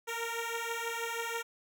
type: beating tone pair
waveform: 10% pulse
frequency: 460.6 / 466.8 Hz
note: A#4 / A#4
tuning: -21 / +2 cents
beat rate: 6.2 Hz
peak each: -28 / -30 dBFS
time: 0.07-1.43 s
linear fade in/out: 20 ms
effects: none